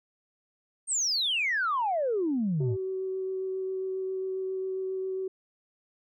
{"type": "exponential sweep", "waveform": "sine", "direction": "down", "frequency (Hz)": [8870, 98], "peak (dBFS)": -24, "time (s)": [0.87, 2.77], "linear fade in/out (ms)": 50}
{"type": "tone with vibrato", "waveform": "sine", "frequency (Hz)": 378.3, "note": "F#4", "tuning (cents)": 38, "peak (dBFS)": -29, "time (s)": [2.6, 5.28], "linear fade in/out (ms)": 5, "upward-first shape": "sine", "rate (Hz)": 7.4, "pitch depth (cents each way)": 9}
{"effects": ["tanh soft clip ceiling -20 dBFS"]}